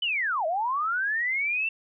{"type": "linear two-way sweep", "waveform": "sine", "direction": "down then up", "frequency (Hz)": [3059, 609, 2705], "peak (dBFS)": -24, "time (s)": [0.02, 1.69], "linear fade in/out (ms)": 5, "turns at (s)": 0.46, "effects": []}